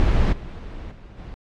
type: noise with level steps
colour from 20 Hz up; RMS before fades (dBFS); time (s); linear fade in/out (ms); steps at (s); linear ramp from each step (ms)
brown; -18 / -34 / -41 / -36; 0-1.34; 0; 0.32 / 0.91 / 1.17; 10
effects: low-pass 4000 Hz 12 dB/octave + AAC 48 kbps